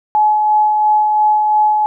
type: tone with tremolo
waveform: sine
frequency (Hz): 850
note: G#5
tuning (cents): +40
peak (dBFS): -8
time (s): 0.15-1.86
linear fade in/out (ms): 0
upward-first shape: sine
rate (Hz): 2.9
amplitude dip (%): 30
effects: none